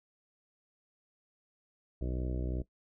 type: harmonic tone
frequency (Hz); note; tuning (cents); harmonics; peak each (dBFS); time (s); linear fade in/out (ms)
62.6; B1; +24; 1 / 2 / 3 / 4 / 5 / 6 / 7 / 8 / 9 / 10; -34 / -40 / -45 / -46 / -43 / -45 / -51 / -51 / -53 / -52; 2.01-2.62; 5
effects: noise-tail reverb RT60 0.1 s tail -17 dB re dry